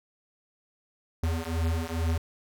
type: beating tone pair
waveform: square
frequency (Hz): 81 / 83.3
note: E2 / E2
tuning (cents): -30 / +19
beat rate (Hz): 2.3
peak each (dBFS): -30 / -30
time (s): 1.23-2.18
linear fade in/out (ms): 5
effects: none